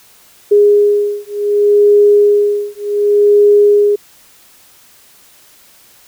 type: beating tone pair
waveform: sine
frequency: 411.5 / 412.17 Hz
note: G#4 / G#4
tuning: -16 / -13 cents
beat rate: 0.67 Hz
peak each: -10 dBFS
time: 0.51-3.96 s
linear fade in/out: 10 ms
effects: white hiss -45 dBFS RMS until 6.07 s